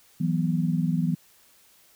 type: chord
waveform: sine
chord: E suspended second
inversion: none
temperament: equal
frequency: 164.81 / 185 / 246.9 Hz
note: E3 / F#3 / B3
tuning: 0 / 0 / 0 cents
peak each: -24 / -27 / -29 dBFS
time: 0.2-1.15 s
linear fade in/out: 10 ms
effects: white hiss -58 dBFS RMS until 1.95 s

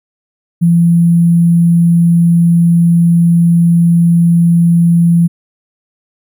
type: tone with sample-and-hold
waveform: sine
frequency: 170 Hz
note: F3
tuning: 46 cents flat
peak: -5 dBFS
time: 0.61-5.28 s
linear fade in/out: 20 ms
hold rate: 11025 Hz
effects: none

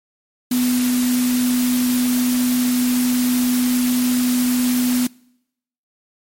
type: tone in noise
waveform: sine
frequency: 248.5 Hz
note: B3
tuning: 11 cents sharp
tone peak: -15 dBFS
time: 0.51-5.07 s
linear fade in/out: 5 ms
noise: white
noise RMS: -26 dBFS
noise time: 0.51-5.07 s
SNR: +8 dB
effects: noise-tail reverb RT60 0.8 s tail -25 dB re dry + MP3 64 kbps

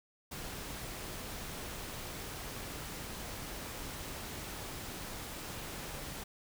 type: noise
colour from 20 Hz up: pink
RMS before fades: -43 dBFS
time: 0.31-6.24 s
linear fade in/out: 10 ms
effects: none

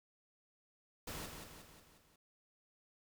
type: noise with echo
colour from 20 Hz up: pink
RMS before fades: -45 dBFS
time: 1.07-1.26 s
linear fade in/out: 5 ms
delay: 180 ms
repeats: 5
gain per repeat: -5 dB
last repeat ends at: 2.16 s
effects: none

